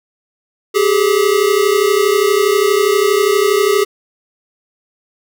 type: tone pair together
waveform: square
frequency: 390.8 / 423.2 Hz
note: G4 / G#4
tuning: -5 / +33 cents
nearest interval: minor second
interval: 138 cents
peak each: -14 dBFS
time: 0.74-3.85 s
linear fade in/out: 20 ms
effects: none